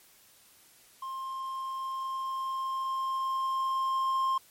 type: tone with level ramp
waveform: triangle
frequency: 1059 Hz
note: C6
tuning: 21 cents sharp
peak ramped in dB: -33 to -23 dBFS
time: 1.02-4.38 s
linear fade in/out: 5 ms
effects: white hiss -59 dBFS RMS until 4.5 s + MP3 64 kbps